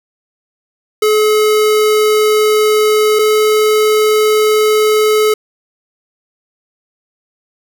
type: tone pair in turn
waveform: square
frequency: 427.4 / 428.9 Hz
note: G#4 / A4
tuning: +50 / -44 cents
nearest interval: unison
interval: 6 cents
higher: second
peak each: -9 dBFS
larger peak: neither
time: 1.02-3.19 / 3.19-5.34 s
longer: first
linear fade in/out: 5 ms
effects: none